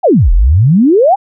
sine exponential two-way sweep, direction down then up, 845 to 37.08 to 845 Hz, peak -4 dBFS, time 0.03-1.16 s, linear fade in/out 20 ms, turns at 0.32 s, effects none

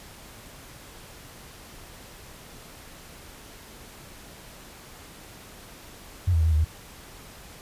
sine tone with pitch steps, 90.7 / 82 / 79.8 / 81.2 / 76.3 / 79.3 Hz, F#2 / E2 / D#2 / E2 / D#2 / D#2, -34 / -9 / +44 / -26 / -33 / +33 cents, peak -18 dBFS, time 6.27-6.648 s, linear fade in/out 10 ms, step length 63 ms, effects pink hiss -46 dBFS RMS until 7.61 s + resampled to 32000 Hz

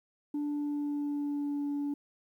sine tone with pitch glide, 292.8 to 287.3 Hz, D4 to D4, -5 to -38 cents, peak -28 dBFS, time 0.34-1.94 s, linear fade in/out 5 ms, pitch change -33 cents, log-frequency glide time 0.48-1.66 s, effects tanh soft clip ceiling -29 dBFS + 11-bit

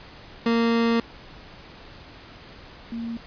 30% pulse / sine tone pair in turn, 231.3 / 231.3 Hz, A#3 / A#3, -13 / -13 cents, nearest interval unison, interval 0 cents, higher neither, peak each -16 / -28 dBFS, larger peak first, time 0.46-1 / 2.92-3.17 s, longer first, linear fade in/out 2 ms, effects pink hiss -45 dBFS RMS until 3.26 s + resampled to 11025 Hz

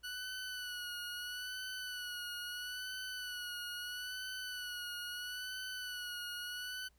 20% pulse tone with vibrato, 1475 Hz, F#6, 6 cents flat, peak -36 dBFS, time 0.03-6.89 s, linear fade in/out 20 ms, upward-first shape sine, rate 0.76 Hz, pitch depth 41 cents each way, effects added 60 Hz sine -68 dBFS peak until 6.98 s + pink hiss -75 dBFS RMS until 6.98 s

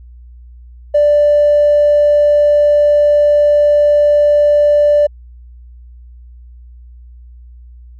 triangle tone with tanh clipping, 588 Hz, D5, 2 cents sharp, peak -6 dBFS, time 0.94-5.07 s, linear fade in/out 10 ms, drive 1 dB, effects added 60 Hz sine -34 dBFS peak until 7.99 s

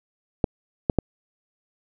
clicks, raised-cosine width 2 ms, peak -5 dBFS, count 3, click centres 0.442 / 0.898 / 0.987 s, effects none

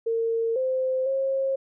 sine tone with pitch steps, 456.4 / 519 / 538 Hz, A#4 / C5 / C5, -37 / -14 / +48 cents, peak -22 dBFS, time 0.06-1.56 s, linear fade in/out 10 ms, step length 500 ms, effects none

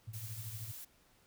sine tone with tremolo, 110 Hz, A2, in tune, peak -39 dBFS, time 0.07-0.72 s, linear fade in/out 10 ms, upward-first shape triangle, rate 13 Hz, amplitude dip 85%
blue noise, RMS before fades -48 dBFS, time 0.13-0.85 s, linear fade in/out 10 ms
effects pink hiss -68 dBFS RMS until 1.26 s

